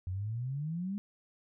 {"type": "exponential sweep", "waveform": "sine", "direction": "up", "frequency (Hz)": [88.5, 207.7], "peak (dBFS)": -33, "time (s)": [0.07, 0.98], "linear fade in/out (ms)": 0, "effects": []}